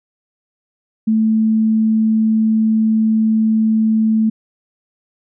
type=tone; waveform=sine; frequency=220 Hz; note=A3; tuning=in tune; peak=-11 dBFS; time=1.07-4.3 s; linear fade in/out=10 ms; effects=none